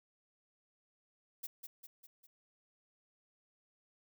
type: noise with echo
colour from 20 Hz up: violet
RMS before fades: -42 dBFS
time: 1.43-1.47 s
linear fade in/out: 10 ms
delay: 200 ms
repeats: 4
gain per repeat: -5 dB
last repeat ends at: 2.27 s
effects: none